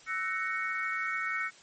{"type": "chord", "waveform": "sine", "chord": "F# dominant seventh", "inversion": "third", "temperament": "equal with one note detuned", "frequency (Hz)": [1318.5, 1500.6, 1864.7, 2217], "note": ["E6", "F#6", "A#6", "C#7"], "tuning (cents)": [0, 24, 0, 0], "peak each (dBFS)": [-36, -37, -36, -34], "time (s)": [0.06, 1.51], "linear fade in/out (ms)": 50, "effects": ["white hiss -55 dBFS RMS until 1.62 s", "MP3 32 kbps"]}